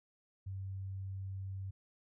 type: tone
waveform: sine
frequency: 96.2 Hz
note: G2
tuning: 32 cents flat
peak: -39 dBFS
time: 0.46-1.71 s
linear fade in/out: 10 ms
effects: none